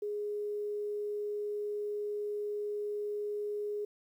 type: tone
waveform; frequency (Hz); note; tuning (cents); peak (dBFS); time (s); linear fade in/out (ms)
sine; 415.4; G#4; 0; -33; 0.02-3.85; 5
effects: 11-bit